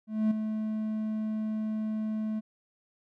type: tone with ADSR envelope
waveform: triangle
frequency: 216.7 Hz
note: A3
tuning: 26 cents flat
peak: -19 dBFS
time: 0.07-2.41 s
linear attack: 240 ms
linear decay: 7 ms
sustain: -8 dB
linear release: 27 ms
effects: none